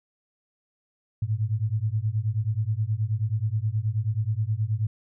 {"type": "beating tone pair", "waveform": "sine", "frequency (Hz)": [103.9, 113.3], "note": ["G#2", "A#2"], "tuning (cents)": [1, -49], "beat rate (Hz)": 9.4, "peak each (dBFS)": -26, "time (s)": [1.22, 4.87], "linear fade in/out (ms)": 5, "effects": []}